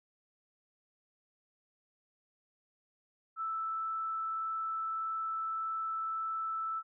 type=tone with frequency modulation; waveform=sine; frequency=1318.5 Hz; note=E6; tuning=in tune; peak=-33 dBFS; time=3.36-6.83 s; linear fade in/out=50 ms; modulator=21.7 Hz; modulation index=0.26; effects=none